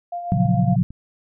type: tone with tremolo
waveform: sine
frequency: 698.5 Hz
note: F5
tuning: in tune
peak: -24 dBFS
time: 0.12-0.76 s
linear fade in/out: 5 ms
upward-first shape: sine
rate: 7.2 Hz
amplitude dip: 45%
type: chord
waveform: sine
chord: Gb major seventh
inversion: first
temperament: equal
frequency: 116.54 / 138.59 / 174.61 / 185 Hz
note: Bb2 / Db3 / F3 / Gb3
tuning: 0 / 0 / 0 / 0 cents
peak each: -21 dBFS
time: 0.32-0.83 s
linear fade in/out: 0 ms
type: click train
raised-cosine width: 5 ms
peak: -24 dBFS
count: 7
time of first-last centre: 0.37-0.906 s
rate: 11.2 Hz
effects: none